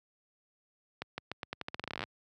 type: accelerating click train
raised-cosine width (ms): 0.3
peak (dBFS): -20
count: 20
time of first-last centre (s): 1.02-2.038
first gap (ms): 160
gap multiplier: 0.85
effects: high-pass 80 Hz 12 dB/octave